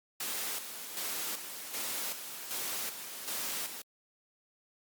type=noise with tremolo; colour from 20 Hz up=white; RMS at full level=-36 dBFS; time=0.2-3.82 s; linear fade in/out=5 ms; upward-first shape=square; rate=1.3 Hz; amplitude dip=55%; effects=high-pass 200 Hz 12 dB/octave + Opus 48 kbps